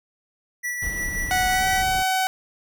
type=tone with tremolo; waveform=square; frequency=1954 Hz; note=B6; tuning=19 cents flat; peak=-25 dBFS; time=0.63-1.83 s; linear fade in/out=20 ms; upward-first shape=sine; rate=5.7 Hz; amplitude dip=35%
type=noise; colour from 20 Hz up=brown; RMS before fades=-32 dBFS; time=0.82-2.03 s; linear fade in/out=5 ms
type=tone with pitch glide; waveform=sawtooth; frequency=740 to 754.2 Hz; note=F#5 to F#5; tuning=0 to +33 cents; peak=-16 dBFS; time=1.31-2.27 s; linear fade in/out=0 ms; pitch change=+33 cents; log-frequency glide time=1.49-1.66 s
effects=none